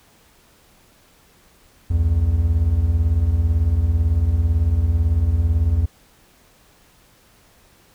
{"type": "beating tone pair", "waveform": "triangle", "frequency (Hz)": [66.2, 84.2], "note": ["C2", "E2"], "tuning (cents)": [21, 37], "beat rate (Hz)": 18, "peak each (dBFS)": [-19, -14], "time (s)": [1.9, 5.86], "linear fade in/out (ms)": 10, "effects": ["pink hiss -54 dBFS RMS until 7.94 s"]}